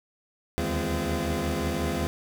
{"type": "tone cluster", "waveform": "25% pulse", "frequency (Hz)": [76.1, 81.6, 206, 258.3, 341.8], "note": ["D#2", "E2", "G#3", "C4", "F4"], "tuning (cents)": [-38, -17, -14, -22, -37], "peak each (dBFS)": -29, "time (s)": [0.58, 2.07], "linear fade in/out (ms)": 0, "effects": []}